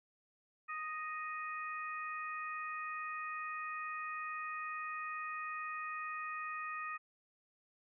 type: harmonic tone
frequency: 622.3 Hz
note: D#5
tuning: in tune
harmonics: 2 / 3 / 4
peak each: -41 / -45 / -47 dBFS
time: 0.68-6.98 s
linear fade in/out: 20 ms
effects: none